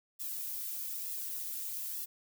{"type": "noise with flanger", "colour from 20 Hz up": "violet", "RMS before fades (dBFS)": -39, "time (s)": [0.19, 2.06], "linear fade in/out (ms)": 20, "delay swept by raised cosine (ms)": [1.3, 3.2], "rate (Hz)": 1.1, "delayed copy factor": -1, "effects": []}